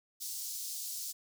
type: high-pass noise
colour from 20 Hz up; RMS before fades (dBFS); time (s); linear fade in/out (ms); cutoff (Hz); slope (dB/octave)
pink; -40; 0.2-1.13; 20; 4900; 24
effects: none